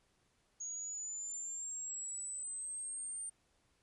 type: exponential sweep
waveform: sine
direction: up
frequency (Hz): 6645 to 8870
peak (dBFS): -40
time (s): 0.6-3.3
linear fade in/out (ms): 10
effects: pink hiss -75 dBFS RMS until 3.82 s + resampled to 24000 Hz